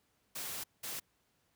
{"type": "noise bursts at uneven times", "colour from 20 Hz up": "white", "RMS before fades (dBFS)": -41, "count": 2, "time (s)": [[0.35, 0.64], [0.83, 1]], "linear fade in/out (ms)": 10, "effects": ["pink hiss -75 dBFS RMS until 1.55 s", "high-pass 60 Hz 12 dB/octave"]}